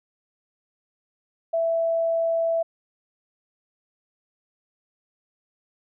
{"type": "tone", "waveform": "sine", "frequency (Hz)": 662, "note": "E5", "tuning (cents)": 7, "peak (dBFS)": -20, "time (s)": [1.53, 2.63], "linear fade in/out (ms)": 10, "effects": []}